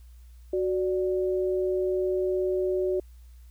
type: tone pair together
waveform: sine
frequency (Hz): 370.3 / 587.3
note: F#4 / D5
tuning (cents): +1 / 0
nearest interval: minor sixth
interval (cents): 799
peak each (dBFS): -24 / -31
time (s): 0.53-3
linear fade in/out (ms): 5
effects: added 60 Hz sine -46 dBFS peak until 3.5 s + white hiss -66 dBFS RMS until 3.5 s